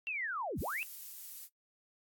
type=linear two-way sweep; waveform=sine; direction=down then up; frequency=2754 to 42.29 to 2754 Hz; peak=-35 dBFS; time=0.07-0.83 s; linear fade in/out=0 ms; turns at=0.6 s
type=noise; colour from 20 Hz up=violet; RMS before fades=-46 dBFS; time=0.57-1.49 s; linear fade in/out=50 ms
effects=noise-tail reverb RT60 0.1 s tail -17 dB re dry + AAC 64 kbps